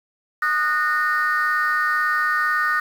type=tone cluster; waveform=sine; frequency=1231 / 1473 / 1835 Hz; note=D#6 / F#6 / A#6; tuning=-19 / -8 / -28 cents; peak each=-21 dBFS; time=0.42-2.8 s; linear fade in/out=5 ms; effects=tanh soft clip ceiling -12 dBFS + 7-bit